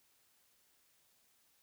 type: silence
effects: white hiss -72 dBFS RMS until 1.62 s